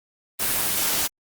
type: noise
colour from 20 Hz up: white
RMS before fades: -23 dBFS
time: 0.39-1.08 s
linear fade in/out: 20 ms
effects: Opus 24 kbps